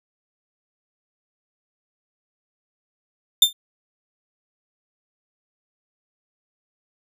40% pulse tone with exponential decay, 3585 Hz, A7, 32 cents sharp, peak -5 dBFS, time 3.42-3.53 s, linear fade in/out 5 ms, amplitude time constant 23 ms, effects none

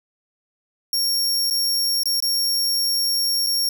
sawtooth tone with dropouts, 5530 Hz, F8, 18 cents flat, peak -16 dBFS, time 0.93-3.69 s, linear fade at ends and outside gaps 2 ms, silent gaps 1.501-1.508 / 2.034-2.056 / 2.203-2.224 / 3.465-3.469 s, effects none

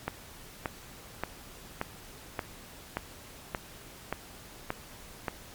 click train, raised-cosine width 0.5 ms, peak -15 dBFS, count 10, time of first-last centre 0.08-5.282 s, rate 1.73 Hz, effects pink hiss -49 dBFS RMS until 5.54 s + MP3 96 kbps

